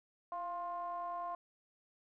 triangle ring-modulated tone, 180 Hz, F#3, 47 cents flat, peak -33 dBFS, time 0.32-1.35 s, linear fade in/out 2 ms, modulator 875 Hz, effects none

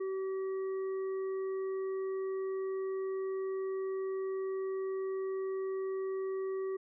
harmonic tone, 382.7 Hz, G4, 42 cents flat, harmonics 1 / 3 / 5, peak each -33 / -49 / -56 dBFS, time 0-6.77 s, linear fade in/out 10 ms, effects none

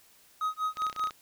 triangle tone with tremolo, 1261 Hz, D#6, 23 cents sharp, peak -24 dBFS, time 0.41-1.1 s, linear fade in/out 2 ms, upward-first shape sine, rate 5.2 Hz, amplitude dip 100%
clicks, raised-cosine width 0.2 ms, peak -24 dBFS, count 10, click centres 0.771 / 0.82 / 0.867 / 0.898 / 0.928 / 0.963 / 0.995 / 1.039 / 1.072 / 1.108 s
effects white hiss -60 dBFS RMS until 1.21 s

